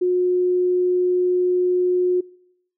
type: tone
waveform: sine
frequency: 361.3 Hz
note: F#4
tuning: 41 cents flat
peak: -16 dBFS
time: 0.01-2.21 s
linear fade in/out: 10 ms
effects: noise-tail reverb RT60 0.8 s tail -25 dB re dry